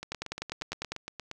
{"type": "two click trains", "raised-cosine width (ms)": 0.2, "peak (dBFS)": [-21, -16], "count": [12, 9], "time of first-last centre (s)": [[0.03, 1.314], [0.12, 0.92]], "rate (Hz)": [8.57, 10], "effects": []}